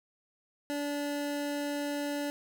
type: tone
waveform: 25% pulse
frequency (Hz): 289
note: D4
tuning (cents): -28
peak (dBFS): -28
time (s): 0.7-2.3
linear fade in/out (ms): 0
effects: none